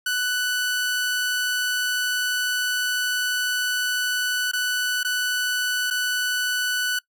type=tone with dropouts; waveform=sawtooth; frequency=1489 Hz; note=F#6; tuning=11 cents sharp; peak=-18 dBFS; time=0.06-6.99 s; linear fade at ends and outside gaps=5 ms; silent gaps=4.515-4.533 / 5.032-5.047 / 5.903-5.908 s; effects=noise-tail reverb RT60 0.1 s tail -22 dB re dry